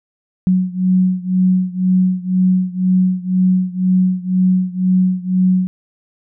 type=beating tone pair; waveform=sine; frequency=183.8 / 185.8 Hz; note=F#3 / F#3; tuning=-11 / +7 cents; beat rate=2 Hz; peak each=-14 / -16 dBFS; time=0.47-5.67 s; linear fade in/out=0 ms; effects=none